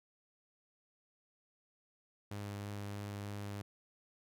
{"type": "tone with vibrato", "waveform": "sawtooth", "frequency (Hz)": 101.8, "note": "G#2", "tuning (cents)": -34, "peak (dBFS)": -37, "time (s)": [2.31, 3.62], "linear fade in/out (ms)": 5, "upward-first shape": "triangle", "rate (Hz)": 3.1, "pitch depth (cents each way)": 10, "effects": []}